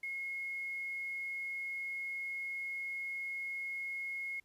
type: tone with quantisation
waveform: sine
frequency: 2163 Hz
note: C#7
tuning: 43 cents flat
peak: -37 dBFS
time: 0.03-4.4 s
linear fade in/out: 5 ms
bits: 10
effects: pink hiss -75 dBFS RMS until 4.44 s + resampled to 32000 Hz